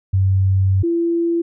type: tone pair in turn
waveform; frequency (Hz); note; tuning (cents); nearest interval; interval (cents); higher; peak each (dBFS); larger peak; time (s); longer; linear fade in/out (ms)
sine; 95.7 / 338.1; G2 / E4; -41 / +44; octave + minor seventh; 2185; second; -12 / -15; first; 0.13-0.83 / 0.83-1.42; first; 10
effects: none